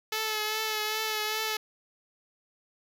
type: tone with vibrato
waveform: 5% pulse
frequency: 432.5 Hz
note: A4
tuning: 30 cents flat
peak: -17 dBFS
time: 0.12-1.57 s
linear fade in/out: 5 ms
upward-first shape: triangle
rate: 2.5 Hz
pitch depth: 32 cents each way
effects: none